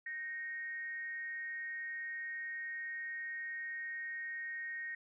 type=tone with frequency modulation; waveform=sine; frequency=1864.7 Hz; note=A#6; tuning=in tune; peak=-39 dBFS; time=0.06-4.95 s; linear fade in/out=5 ms; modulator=312 Hz; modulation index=0.33; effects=none